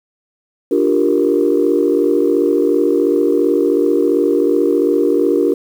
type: chord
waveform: sine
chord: G minor seventh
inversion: second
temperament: equal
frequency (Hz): 293.7 / 349.2 / 392 / 466.2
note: D4 / F4 / G4 / Bb4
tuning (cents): 0 / 0 / 0 / 0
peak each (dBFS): -16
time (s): 0.71-5.54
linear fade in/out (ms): 5
effects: tanh soft clip ceiling -2 dBFS + 7-bit